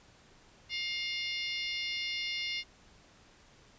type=harmonic tone with a mistuned harmonic; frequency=708 Hz; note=F5; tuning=23 cents sharp; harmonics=3 / 4 / 5 / 6 / 7 / 8; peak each=-37 / -39 / -41 / -43 / -44 / -45 dBFS; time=0.69-2.64 s; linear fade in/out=50 ms; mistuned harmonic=8; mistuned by=-49 cents; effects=pink hiss -60 dBFS RMS until 3.78 s + resampled to 16000 Hz